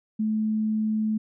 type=tone; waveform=sine; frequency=216.6 Hz; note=A3; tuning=27 cents flat; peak=-22 dBFS; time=0.19-1.18 s; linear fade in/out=10 ms; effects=none

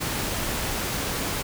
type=noise; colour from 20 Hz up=pink; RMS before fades=-28 dBFS; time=0-1.43 s; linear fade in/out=20 ms; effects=none

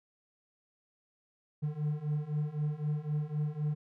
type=beating tone pair; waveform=triangle; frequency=147.7 / 151.6 Hz; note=D3 / D#3; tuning=+10 / -45 cents; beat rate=3.9 Hz; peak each=-33 / -31 dBFS; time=1.62-3.75 s; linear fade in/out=20 ms; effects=none

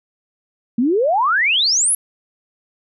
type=exponential sweep; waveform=sine; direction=up; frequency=222.6 to 11480 Hz; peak=-13 dBFS; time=0.78-1.95 s; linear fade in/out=5 ms; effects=none

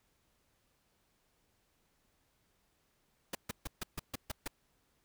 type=noise bursts; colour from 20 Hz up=pink; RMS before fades=-38 dBFS; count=8; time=3.33-4.478 s; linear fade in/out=5 ms; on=21 ms; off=140 ms; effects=pink hiss -75 dBFS RMS until 5.04 s

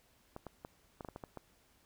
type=clicks; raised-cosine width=1 ms; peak=-30 dBFS; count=9; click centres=0.364 / 0.467 / 0.649 / 1.008 / 1.048 / 1.087 / 1.161 / 1.238 / 1.373 s; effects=pink hiss -69 dBFS RMS until 1.85 s

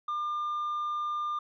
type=tone with tanh clipping; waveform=sine; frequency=1200 Hz; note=D6; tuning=37 cents sharp; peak=-30 dBFS; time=0.08-1.39 s; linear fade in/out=5 ms; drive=2 dB; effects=none

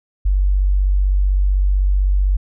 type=tone; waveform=sine; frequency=47.9 Hz; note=G1; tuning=39 cents flat; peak=-12 dBFS; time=0.25-2.37 s; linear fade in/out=10 ms; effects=none

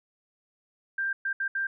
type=tone bursts at uneven times; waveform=sine; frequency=1583 Hz; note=G6; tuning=17 cents sharp; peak=-26 dBFS; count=4; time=0.98-1.13 / 1.25-1.33 / 1.4-1.48 / 1.55-1.67 s; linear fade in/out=5 ms; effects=none

